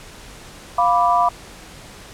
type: chord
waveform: sine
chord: B diminished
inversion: second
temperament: equal with one note detuned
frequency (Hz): 701.7 / 987.8 / 1174.7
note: F5 / B5 / D6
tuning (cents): +8 / 0 / 0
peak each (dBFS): -17 / -17 / -19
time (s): 0.78-1.29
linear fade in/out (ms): 5
effects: pink hiss -40 dBFS RMS until 2.13 s + low-pass 10000 Hz 12 dB/octave